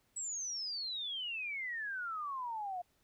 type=exponential sweep; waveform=sine; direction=down; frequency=7920 to 698.5 Hz; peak=-37 dBFS; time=0.16-2.82 s; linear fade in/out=10 ms; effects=pink hiss -74 dBFS RMS until 3.03 s